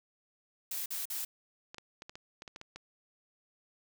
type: noise bursts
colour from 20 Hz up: blue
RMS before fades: -37 dBFS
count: 3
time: 0.71-1.25 s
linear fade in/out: 5 ms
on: 150 ms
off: 45 ms
type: clicks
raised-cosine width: 0.2 ms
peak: -28 dBFS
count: 10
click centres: 1.745 / 1.783 / 2.021 / 2.095 / 2.155 / 2.421 / 2.478 / 2.561 / 2.614 / 2.76 s
effects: none